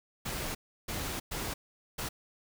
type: noise bursts at uneven times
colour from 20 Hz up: pink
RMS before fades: -36 dBFS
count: 4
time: 0.25-0.55 / 0.88-1.2 / 1.31-1.54 / 1.98-2.09 s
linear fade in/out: 10 ms
effects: none